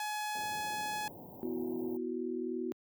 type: tone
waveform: sawtooth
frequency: 845 Hz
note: G#5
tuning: 30 cents sharp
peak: -31 dBFS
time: 0-1.08 s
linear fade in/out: 2 ms
type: band-stop noise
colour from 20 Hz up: pink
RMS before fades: -47 dBFS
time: 0.35-1.97 s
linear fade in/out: 2 ms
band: 940 to 14000 Hz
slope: 96 dB/octave
type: chord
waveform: sine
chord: B suspended fourth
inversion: none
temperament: equal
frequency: 246.9 / 329.6 / 370 Hz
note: B3 / E4 / F#4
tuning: 0 / 0 / 0 cents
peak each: -38 / -39 / -37 dBFS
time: 1.43-2.72 s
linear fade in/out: 0 ms
effects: high-pass 150 Hz 12 dB/octave